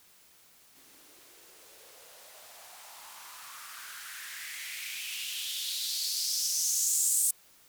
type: noise with band-pass filter sweep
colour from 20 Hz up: violet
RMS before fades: -35 dBFS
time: 0.75-7.31 s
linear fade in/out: 5 ms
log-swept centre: 260 to 8600 Hz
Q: 3.7
effects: white hiss -60 dBFS RMS until 7.68 s